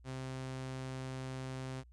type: tone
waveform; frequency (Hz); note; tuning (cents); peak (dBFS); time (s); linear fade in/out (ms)
sawtooth; 130.81; C3; 0; -36; 0.04-1.84; 50
effects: added 60 Hz sine -56 dBFS peak until 1.92 s + resampled to 22050 Hz